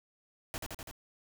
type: noise with echo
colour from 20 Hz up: pink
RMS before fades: -38 dBFS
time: 0.54-0.58 s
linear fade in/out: 0 ms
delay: 83 ms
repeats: 4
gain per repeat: -2 dB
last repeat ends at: 0.912 s
effects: none